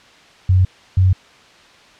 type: tone pair in turn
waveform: sine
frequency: 92.5 / 93.25 Hz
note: F#2 / F#2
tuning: 0 / +14 cents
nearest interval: unison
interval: 14 cents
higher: second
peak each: -9 dBFS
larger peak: neither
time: 0.49-0.65 / 0.97-1.13 s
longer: neither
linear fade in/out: 5 ms
effects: white hiss -46 dBFS RMS until 1.99 s + low-pass 4000 Hz 12 dB/octave